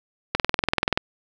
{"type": "click train", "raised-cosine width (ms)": 0.3, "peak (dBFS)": -3, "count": 14, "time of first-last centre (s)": [0.35, 0.975], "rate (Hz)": 20.8, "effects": []}